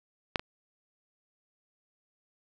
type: clicks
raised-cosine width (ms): 0.3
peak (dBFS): -10 / -21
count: 2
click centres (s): 0.358 / 0.395
effects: none